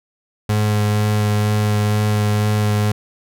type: tone with vibrato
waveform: 35% pulse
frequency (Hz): 105.3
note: G#2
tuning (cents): +24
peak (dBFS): -13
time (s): 0.49-2.92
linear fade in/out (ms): 5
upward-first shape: sine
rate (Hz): 2.1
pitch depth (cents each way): 10
effects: none